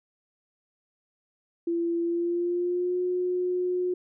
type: tone with pitch glide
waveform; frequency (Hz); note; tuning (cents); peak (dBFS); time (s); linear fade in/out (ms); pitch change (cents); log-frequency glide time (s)
sine; 339.1 to 361.3; E4 to F#4; +49 to -41; -24; 1.67-3.94; 5; +110; 2.02-2.99
effects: none